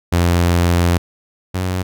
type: tone pair in turn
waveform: sawtooth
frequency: 86.7 / 92.14 Hz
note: F2 / F#2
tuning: -12 / -7 cents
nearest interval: minor second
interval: 105 cents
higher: second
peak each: -8 / -14 dBFS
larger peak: first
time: 0.12-0.98 / 1.54-1.83 s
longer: first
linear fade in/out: 10 ms
effects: none